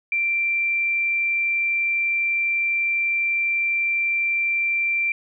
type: tone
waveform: sine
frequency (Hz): 2356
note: D7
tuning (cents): +5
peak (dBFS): -19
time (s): 0.12-5.12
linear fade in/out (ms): 2
effects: none